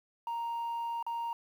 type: tone with dropouts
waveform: sine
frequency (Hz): 932.3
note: A#5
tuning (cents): 0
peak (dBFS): -30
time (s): 0.27-1.33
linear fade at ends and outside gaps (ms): 2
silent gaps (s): 1.027-1.065
effects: tanh soft clip ceiling -32 dBFS + 10-bit